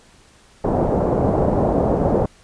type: low-pass noise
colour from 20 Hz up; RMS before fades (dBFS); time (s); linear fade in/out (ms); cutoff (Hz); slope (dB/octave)
white; -18; 0.64-2.26; 5; 680; 24
effects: pink hiss -51 dBFS RMS until 2.43 s + resampled to 22050 Hz